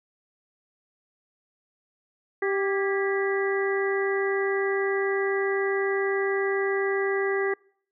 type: harmonic tone with a mistuned harmonic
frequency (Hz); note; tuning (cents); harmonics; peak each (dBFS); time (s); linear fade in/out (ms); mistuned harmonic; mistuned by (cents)
392; G4; 0; 1 / 2 / 3 / 4 / 5; -24 / -35 / -36 / -34 / -31; 2.42-7.54; 5; 4; +70
effects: noise-tail reverb RT60 0.6 s tail -26 dB re dry